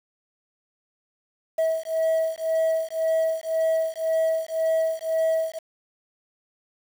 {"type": "beating tone pair", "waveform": "sine", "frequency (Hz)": [645, 646.9], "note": ["E5", "E5"], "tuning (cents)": [-38, -33], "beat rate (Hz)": 1.9, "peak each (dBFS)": -22, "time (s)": [1.58, 5.59], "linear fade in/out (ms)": 10, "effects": ["tanh soft clip ceiling -18 dBFS", "7-bit"]}